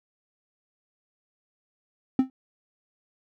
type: tone with exponential decay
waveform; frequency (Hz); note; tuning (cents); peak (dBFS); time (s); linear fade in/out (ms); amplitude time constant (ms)
triangle; 261.6; C4; 0; -11; 2.19-2.3; 2; 23
effects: none